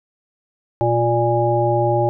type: harmonic tone with a mistuned harmonic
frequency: 117.8 Hz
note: A#2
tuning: 19 cents sharp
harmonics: 1 / 3 / 5 / 7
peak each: -20 / -20 / -20 / -20 dBFS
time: 0.81-2.09 s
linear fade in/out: 0 ms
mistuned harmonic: 1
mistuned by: +29 cents
effects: none